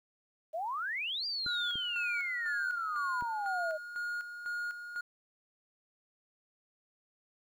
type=exponential two-way sweep; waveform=sine; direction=up then down; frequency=610 to 4821 to 610 Hz; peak=-33 dBFS; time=0.53-3.78 s; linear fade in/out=20 ms; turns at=1.26 s
type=tone with tremolo; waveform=triangle; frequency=1431 Hz; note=F6; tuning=42 cents sharp; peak=-32 dBFS; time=1.46-5.01 s; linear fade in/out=5 ms; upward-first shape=square; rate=2 Hz; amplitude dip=60%
type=clicks; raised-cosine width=3 ms; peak=-34 dBFS; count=3; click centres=1.463 / 1.756 / 3.224 s
effects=11-bit